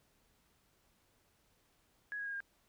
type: tone with pitch steps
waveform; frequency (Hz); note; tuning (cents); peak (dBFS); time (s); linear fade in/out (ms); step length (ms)
sine; 1671 / 1650.9 / 1630.9 / 1611.3; G#6 / G#6 / G#6 / G6; +10 / -11 / -32 / +47; -38; 2.12-2.404; 0; 71
effects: pink hiss -73 dBFS RMS until 2.68 s